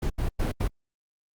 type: noise bursts at uneven times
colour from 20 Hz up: brown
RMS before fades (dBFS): -25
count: 4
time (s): 0.02-0.1 / 0.18-0.29 / 0.39-0.52 / 0.6-0.68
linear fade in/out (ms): 10
effects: Opus 48 kbps